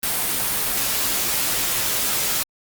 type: noise with comb filter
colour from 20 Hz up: white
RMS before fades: -22 dBFS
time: 0.03-2.43 s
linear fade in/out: 2 ms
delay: 13 ms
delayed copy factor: -0.5
effects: Opus 32 kbps